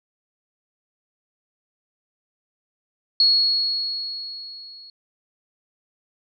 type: tone with level ramp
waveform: sine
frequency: 4335 Hz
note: C#8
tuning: 39 cents flat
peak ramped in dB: -12 to -41 dBFS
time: 3.2-4.9 s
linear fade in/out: 2 ms
effects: none